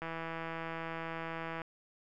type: click train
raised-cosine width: 0.5 ms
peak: -25 dBFS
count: 263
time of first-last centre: 0.02-1.618 s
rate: 164 Hz
effects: none